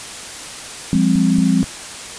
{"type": "chord", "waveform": "sine", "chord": "F minor", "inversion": "none", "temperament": "equal with one note detuned", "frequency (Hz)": [174.61, 202.7, 261.6], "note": ["F3", "Ab3", "C4"], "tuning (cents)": [0, -42, 0], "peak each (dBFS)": -16, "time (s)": [0.93, 1.63], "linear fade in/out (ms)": 0}
{"type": "clicks", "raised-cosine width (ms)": 5, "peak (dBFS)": -16, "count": 4, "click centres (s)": [0.956, 1.157, 1.385, 1.64]}
{"effects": ["white hiss -31 dBFS RMS until 2.18 s", "resampled to 22050 Hz"]}